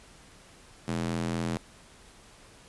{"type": "tone with high-pass filter", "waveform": "square", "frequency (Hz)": 42.07, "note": "E1", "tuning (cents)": 36, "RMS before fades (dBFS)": -31, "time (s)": [0.88, 1.57], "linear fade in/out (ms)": 0, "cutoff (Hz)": 170, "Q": 1.6, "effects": ["pink hiss -54 dBFS RMS until 2.68 s", "resampled to 24000 Hz"]}